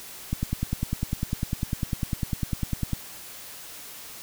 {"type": "click train", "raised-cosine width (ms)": 5, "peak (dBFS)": -13, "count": 27, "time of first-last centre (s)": [0.33, 2.933], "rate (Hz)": 9.99, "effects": ["white hiss -42 dBFS RMS until 4.22 s"]}